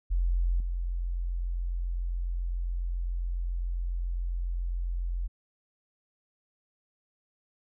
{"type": "tone with level steps", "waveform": "sine", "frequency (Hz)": 43.65, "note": "F1", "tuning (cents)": 0, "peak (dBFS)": [-23, -28], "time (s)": [0.1, 5.28], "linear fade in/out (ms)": 20, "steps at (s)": 0.6, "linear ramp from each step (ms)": 2, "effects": []}